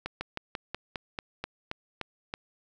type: slowing click train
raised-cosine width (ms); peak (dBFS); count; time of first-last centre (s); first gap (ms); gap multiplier
0.3; -17; 11; 0.06-2.339; 150; 1.09
effects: none